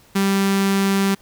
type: tone with notch filter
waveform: sawtooth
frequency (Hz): 196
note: G3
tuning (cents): 0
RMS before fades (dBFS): -18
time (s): 0.15-1.15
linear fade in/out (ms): 10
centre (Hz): 620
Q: 1.8
effects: pink hiss -52 dBFS RMS until 1.21 s